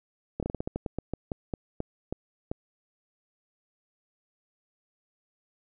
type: slowing click train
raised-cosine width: 2 ms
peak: -17 dBFS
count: 16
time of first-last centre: 0.4-2.515 s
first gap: 27 ms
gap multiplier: 1.21
effects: none